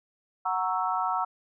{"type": "chord", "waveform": "sine", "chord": "F# dominant seventh", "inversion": "none", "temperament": "equal", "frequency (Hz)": [740, 932.3, 1108.7, 1318.5], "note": ["F#5", "A#5", "C#6", "E6"], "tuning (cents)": [0, 0, 0, 0], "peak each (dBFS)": [-30, -30, -33, -30], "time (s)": [0.45, 1.25], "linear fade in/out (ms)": 10, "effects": []}